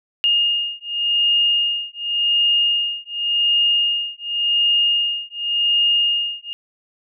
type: beating tone pair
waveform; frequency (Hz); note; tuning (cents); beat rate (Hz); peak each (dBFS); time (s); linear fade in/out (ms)
sine; 2838 / 2838.89; F7 / F7; +27 / +28; 0.89; -19; 0.24-6.53; 0
effects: none